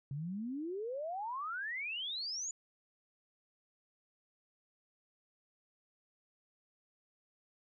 sine exponential sweep, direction up, 133.2 to 7040 Hz, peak -37 dBFS, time 0.11-2.51 s, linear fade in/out 2 ms, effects none

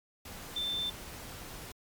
sine tone in noise, 3553 Hz, A7, 16 cents sharp, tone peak -31 dBFS, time 0.56-0.9 s, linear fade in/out 5 ms, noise pink, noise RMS -45 dBFS, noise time 0.25-1.72 s, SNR +11 dB, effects MP3 96 kbps

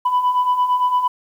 sine beating tone pair, 987.8 / 996.6 Hz, B5 / B5, 0 / +15 cents, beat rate 8.8 Hz, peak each -20 / -14 dBFS, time 0.05-1.08 s, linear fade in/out 10 ms, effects tanh soft clip ceiling -11 dBFS + 8-bit

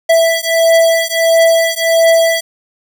square beating tone pair, 659.3 / 660.8 Hz, E5 / E5, 0 / +4 cents, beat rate 1.5 Hz, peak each -12 dBFS, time 0.09-2.41 s, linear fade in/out 10 ms, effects none

